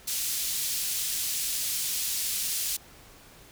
white band-pass noise, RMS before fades -30 dBFS, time 0.07-2.77 s, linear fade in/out 10 ms, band 3400 to 14000 Hz, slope 12 dB/octave, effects pink hiss -52 dBFS RMS until 3.51 s

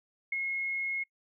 sine tone with ADSR envelope, 2164 Hz, C#7, 42 cents flat, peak -27 dBFS, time 0.32-1.04 s, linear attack 5 ms, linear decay 15 ms, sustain -3 dB, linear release 14 ms, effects noise-tail reverb RT60 0.1 s tail -24 dB re dry

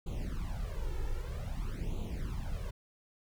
brown noise with flanger, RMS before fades -36 dBFS, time 0.06-2.71 s, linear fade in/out 10 ms, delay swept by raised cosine 0.28 to 2.28 ms, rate 0.52 Hz, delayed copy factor +1, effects none

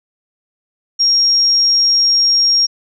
sine tone, 5580 Hz, F8, 2 cents flat, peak -9 dBFS, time 0.99-2.67 s, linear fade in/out 20 ms, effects none

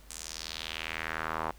sawtooth tone with band-pass filter sweep, 80 Hz, D#2, 49 cents sharp, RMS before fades -37 dBFS, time 0.1-1.51 s, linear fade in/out 5 ms, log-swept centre 8200 to 930 Hz, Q 2.2, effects added 50 Hz sine -52 dBFS peak until 1.58 s + pink hiss -59 dBFS RMS until 1.58 s

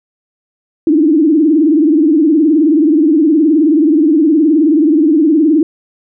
sine tone with vibrato, 308.5 Hz, D#4, 15 cents flat, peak -6 dBFS, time 0.87-5.63 s, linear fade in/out 2 ms, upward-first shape triangle, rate 19 Hz, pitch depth 180 cents each way, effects none

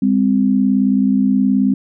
sine tone pair together, 200.9 / 259.7 Hz, G3 / C4, +43 / -13 cents, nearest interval major third, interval 444 cents, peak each -14 dBFS, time 0.02-1.74 s, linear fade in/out 5 ms, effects none

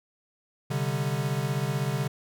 square chord, C suspended second, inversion none, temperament equal, 130.81 / 146.83 / 196 Hz, C3 / D3 / G3, 0 / 0 / 0 cents, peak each -30 / -30 / -36 dBFS, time 0.7-2.08 s, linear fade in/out 10 ms, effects none

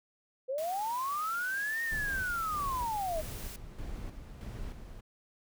sine linear two-way sweep, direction up then down, 500 to 1864.7 to 605 Hz, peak -31 dBFS, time 0.48-3.22 s, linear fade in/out 20 ms, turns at 1.83 s
white noise, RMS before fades -47 dBFS, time 0.58-3.56 s, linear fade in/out 2 ms
brown noise with tremolo, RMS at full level -40 dBFS, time 1.91-5.01 s, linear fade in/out 10 ms, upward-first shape square, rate 1.6 Hz, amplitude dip 50%
effects none

